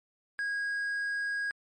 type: tone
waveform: triangle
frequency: 1642 Hz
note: G#6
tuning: 20 cents flat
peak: -28 dBFS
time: 0.39-1.51 s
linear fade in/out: 0 ms
effects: MP3 48 kbps